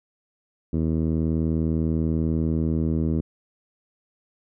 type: tone with low-pass filter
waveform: 10% pulse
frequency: 80.2 Hz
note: E2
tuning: 47 cents flat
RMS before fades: -23 dBFS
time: 0.73-3.21 s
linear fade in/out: 5 ms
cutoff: 280 Hz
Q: 1
effects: none